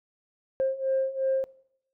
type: beating tone pair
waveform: sine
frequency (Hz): 530 / 532.8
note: C5 / C5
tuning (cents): +22 / +31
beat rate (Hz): 2.8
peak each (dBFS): -28 / -25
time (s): 0.6-1.44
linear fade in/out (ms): 0
effects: noise-tail reverb RT60 0.7 s tail -21 dB re dry + tanh soft clip ceiling -18 dBFS